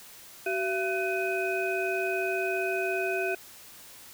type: tone cluster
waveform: sine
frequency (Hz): 379.3 / 677 / 1507 / 2509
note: F#4 / E5 / F#6 / D#7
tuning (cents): +43 / +46 / +31 / +14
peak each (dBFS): -30 / -32 / -34 / -33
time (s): 0.46-3.35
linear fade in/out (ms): 5
effects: white hiss -49 dBFS RMS until 4.13 s